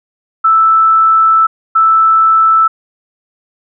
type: tone bursts at uneven times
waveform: sine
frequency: 1318.5 Hz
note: E6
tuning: in tune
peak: -5 dBFS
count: 2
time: 0.44-1.47 / 1.75-2.68 s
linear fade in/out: 10 ms
effects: none